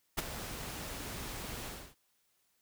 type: noise with ADSR envelope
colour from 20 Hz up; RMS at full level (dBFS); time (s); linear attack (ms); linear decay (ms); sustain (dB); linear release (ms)
pink; -30; 0.17-1.95; 18; 19; -12; 300
effects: white hiss -75 dBFS RMS until 2.61 s